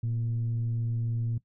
sine tone with frequency modulation, 115.8 Hz, A#2, 11 cents flat, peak -26 dBFS, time 0.03-1.38 s, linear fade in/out 5 ms, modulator 124 Hz, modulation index 0.27, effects noise-tail reverb RT60 0.1 s tail -19 dB re dry + tanh soft clip ceiling -22 dBFS

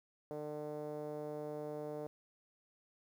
5% pulse tone with low-pass filter, 150 Hz, D3, 37 cents sharp, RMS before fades -43 dBFS, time 0.31-2.07 s, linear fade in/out 0 ms, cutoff 530 Hz, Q 2.8, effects 11-bit

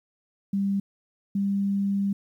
sine tone pair in turn, 197.8 / 198.59 Hz, G3 / G3, +16 / +23 cents, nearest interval unison, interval 7 cents, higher second, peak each -22 dBFS, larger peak neither, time 0.53-0.8 / 1.35-2.13 s, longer second, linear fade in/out 5 ms, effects 10-bit

